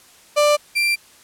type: tone pair in turn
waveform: 35% pulse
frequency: 591 / 2364 Hz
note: D5 / D7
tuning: +11 / +11 cents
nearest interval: 2 octaves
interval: 2400 cents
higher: second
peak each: -11 / -14 dBFS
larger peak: first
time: 0.36-0.57 / 0.75-0.96 s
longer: neither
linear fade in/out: 20 ms
effects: white hiss -49 dBFS RMS until 1.23 s + low-pass 11000 Hz 12 dB/octave